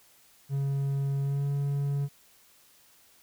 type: tone with pitch glide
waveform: triangle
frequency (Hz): 138.59 to 141.26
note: C#3 to C#3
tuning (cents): 0 to +33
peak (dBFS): -24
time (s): 0.49-2.09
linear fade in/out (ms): 50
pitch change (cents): +33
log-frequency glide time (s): 1.21-1.46
effects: white hiss -60 dBFS RMS until 3.22 s